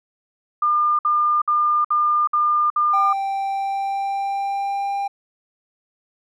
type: tone bursts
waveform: sine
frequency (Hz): 1204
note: D6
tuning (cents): +43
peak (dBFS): -15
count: 6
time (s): 0.62-3.13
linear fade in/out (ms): 5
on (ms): 370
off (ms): 58
type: tone with pitch glide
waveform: triangle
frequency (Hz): 784 to 797.7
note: G5 to G5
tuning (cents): 0 to +30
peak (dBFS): -19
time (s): 2.93-5.08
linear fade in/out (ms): 10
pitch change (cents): +30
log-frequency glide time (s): 3.49-4.95
effects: none